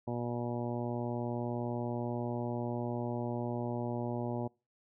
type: harmonic tone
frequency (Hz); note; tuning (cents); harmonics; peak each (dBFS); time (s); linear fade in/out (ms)
120.1; B2; -48; 1 / 2 / 3 / 4 / 5 / 6 / 7 / 8; -38 / -38 / -40 / -45 / -42 / -47 / -45 / -49; 0.07-4.48; 10
effects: noise-tail reverb RT60 0.3 s tail -25 dB re dry